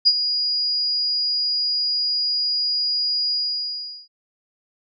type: tone with ADSR envelope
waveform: sine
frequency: 4883 Hz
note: D#8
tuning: 33 cents flat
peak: -9 dBFS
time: 0.05-4.08 s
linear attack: 22 ms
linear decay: 50 ms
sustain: -10 dB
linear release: 760 ms
effects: none